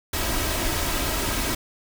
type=noise with comb filter; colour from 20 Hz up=pink; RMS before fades=-25 dBFS; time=0.13-1.55 s; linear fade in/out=5 ms; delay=3.1 ms; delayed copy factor=+0.5; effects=none